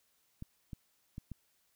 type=clicks; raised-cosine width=5 ms; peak=-30 dBFS; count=4; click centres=0.424 / 0.732 / 1.181 / 1.317 s; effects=white hiss -74 dBFS RMS until 1.75 s